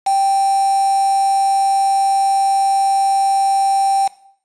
sine tone with quantisation, 784 Hz, G5, in tune, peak -12 dBFS, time 0.06-4.08 s, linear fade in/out 10 ms, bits 4, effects noise-tail reverb RT60 0.6 s tail -18 dB re dry + resampled to 22050 Hz

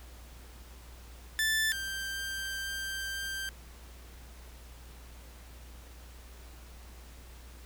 sawtooth tone pair in turn, 1760 / 1574.5 Hz, A6 / G6, 0 / +7 cents, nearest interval major second, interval 193 cents, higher first, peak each -23 / -31 dBFS, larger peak first, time 1.39-1.72 / 1.72-3.49 s, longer second, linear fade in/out 0 ms, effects added 60 Hz sine -48 dBFS peak until 7.65 s + pink hiss -55 dBFS RMS until 7.65 s

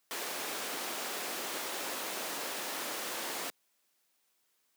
pink high-pass noise, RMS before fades -38 dBFS, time 0.11-3.5 s, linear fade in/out 0 ms, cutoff 350 Hz, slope 12 dB/octave, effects white hiss -75 dBFS RMS until 4.76 s + high-pass 200 Hz 12 dB/octave

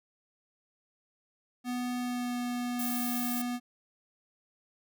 square tone with pitch glide, 246.9 to 244.3 Hz, B3 to B3, 0 to -19 cents, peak -32 dBFS, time 1.64-3.6 s, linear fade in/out 50 ms, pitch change -19 cents, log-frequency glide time 1.98-2.37 s
violet noise, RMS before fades -36 dBFS, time 2.79-3.42 s, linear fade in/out 5 ms
effects none

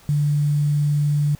sine tone with quantisation, 146.83 Hz, D3, in tune, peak -16 dBFS, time 0.09-1.35 s, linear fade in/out 0 ms, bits 7, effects pink hiss -50 dBFS RMS until 1.39 s

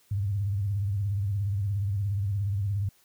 sine tone with vibrato, 100 Hz, G2, 35 cents sharp, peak -25 dBFS, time 0.11-2.89 s, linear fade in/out 5 ms, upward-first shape sine, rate 17 Hz, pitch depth 100 cents each way, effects white hiss -63 dBFS RMS until 3.04 s

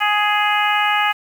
harmonic tone, 417 Hz, G#4, 7 cents sharp, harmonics 2 / 3 / 4 / 5 / 6 / 7, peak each -19 / -21 / -22 / -23 / -24 / -24 dBFS, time 0-1.13 s, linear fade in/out 20 ms, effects 7-bit

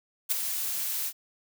blue noise with ADSR envelope, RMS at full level -24 dBFS, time 0.29-1.13 s, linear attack 24 ms, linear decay 16 ms, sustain -7 dB, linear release 62 ms, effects none

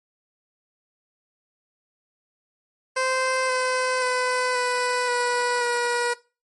15% pulse tone with pitch steps, 519 / 511.3 / 503.6 / 496.1 / 488.7 / 481.5 Hz, C5 / C5 / B4 / B4 / B4 / B4, -14 / -40 / +34 / +8 / -18 / -44 cents, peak -15 dBFS, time 2.96-6.14 s, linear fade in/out 10 ms, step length 530 ms, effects noise-tail reverb RT60 0.3 s tail -20 dB re dry + MP3 48 kbps

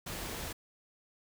pink noise, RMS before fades -40 dBFS, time 0.06-0.53 s, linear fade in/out 10 ms, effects none

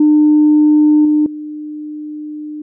sine tone with level steps, 301.6 Hz, D4, 46 cents sharp, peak -5 / -8 / -23 dBFS, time 0-2.62 s, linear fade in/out 5 ms, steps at 1.05 / 1.26 s, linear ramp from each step 2 ms, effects tanh soft clip ceiling -2 dBFS

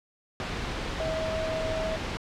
sine tone in noise, 640 Hz, D#5, 49 cents sharp, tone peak -29 dBFS, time 1-1.96 s, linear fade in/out 0 ms, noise pink, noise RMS -32 dBFS, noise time 0.4-2.17 s, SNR 0 dB, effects low-pass 4000 Hz 12 dB/octave

